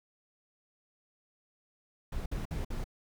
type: noise bursts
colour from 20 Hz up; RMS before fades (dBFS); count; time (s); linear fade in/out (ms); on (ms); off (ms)
brown; -35; 4; 2.12-2.842; 5; 140; 54
effects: none